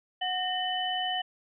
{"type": "tone cluster", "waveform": "sine", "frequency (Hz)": [737, 1834, 3008], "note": ["F#5", "A#6", "F#7"], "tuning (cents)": [-7, -29, 28], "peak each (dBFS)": [-31, -36, -31], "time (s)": [0.21, 1.22], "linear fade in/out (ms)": 10, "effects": []}